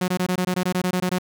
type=tone bursts; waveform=sawtooth; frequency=182.1 Hz; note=F#3; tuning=27 cents flat; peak=-16 dBFS; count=13; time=0.01-1.185 s; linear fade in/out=5 ms; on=71 ms; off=21 ms; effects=none